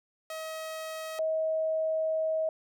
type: tone pair in turn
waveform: sawtooth / sine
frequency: 636 / 636 Hz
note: D#5 / D#5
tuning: +38 / +38 cents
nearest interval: unison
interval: 0 cents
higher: neither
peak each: -32 / -26 dBFS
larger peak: second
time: 0.3-1.19 / 1.19-2.49 s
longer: second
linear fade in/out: 2 ms
effects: none